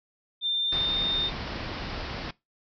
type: tone with pitch glide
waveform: sine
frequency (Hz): 3591 to 3635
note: A7 to A#7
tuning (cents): +35 to -44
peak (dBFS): -24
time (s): 0.41-1.31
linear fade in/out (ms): 50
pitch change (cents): +21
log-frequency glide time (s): 0.66-0.97
type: low-pass noise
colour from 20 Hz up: pink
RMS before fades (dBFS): -35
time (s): 0.72-2.31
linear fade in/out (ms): 5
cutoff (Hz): 5300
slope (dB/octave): 96
effects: noise-tail reverb RT60 0.2 s tail -21 dB re dry